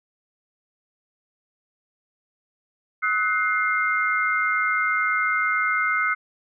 sine tone cluster, 1280 / 1489 / 2109 Hz, D#6 / F#6 / C7, +49 / +11 / +13 cents, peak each -24 dBFS, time 3.02-6.15 s, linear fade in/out 20 ms, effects none

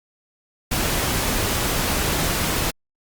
pink noise, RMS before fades -22 dBFS, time 0.71-2.71 s, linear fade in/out 10 ms, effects Opus 48 kbps

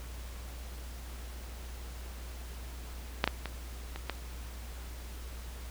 clicks, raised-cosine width 0.3 ms, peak -8 / -10 / -20 / -24 / -16 dBFS, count 5, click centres 3.241 / 3.276 / 3.457 / 3.96 / 4.097 s, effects added 60 Hz sine -41 dBFS peak until 5.7 s + pink hiss -50 dBFS RMS until 5.7 s

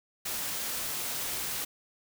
white noise, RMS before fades -34 dBFS, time 0.25-1.65 s, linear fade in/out 10 ms, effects none

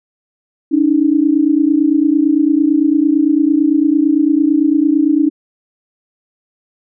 sine tone pair together, 285 / 313.9 Hz, C#4 / D#4, +48 / +15 cents, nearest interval major second, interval 167 cents, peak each -12 / -12 dBFS, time 0.71-5.3 s, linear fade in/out 20 ms, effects none

